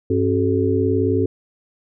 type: tone cluster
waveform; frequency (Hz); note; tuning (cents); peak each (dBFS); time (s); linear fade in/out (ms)
sine; 98.6 / 270.6 / 374.7 / 433.5; G2 / C#4 / F#4 / A4; +11 / -42 / +22 / -26; -21; 0.1-1.26; 5
effects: none